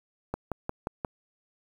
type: click train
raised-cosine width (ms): 1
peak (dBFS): -16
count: 5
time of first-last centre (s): 0.34-1.048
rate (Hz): 5.65
effects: 8-bit